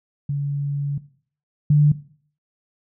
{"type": "tone pair in turn", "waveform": "sine", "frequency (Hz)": [142.3, 147.74], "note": ["C#3", "D3"], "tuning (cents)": [46, 11], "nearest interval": "minor second", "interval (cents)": 65, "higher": "second", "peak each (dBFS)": [-20, -11], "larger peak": "second", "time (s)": [[0.29, 0.98], [1.7, 1.92]], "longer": "first", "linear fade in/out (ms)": 5, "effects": ["noise-tail reverb RT60 0.5 s tail -17 dB re dry"]}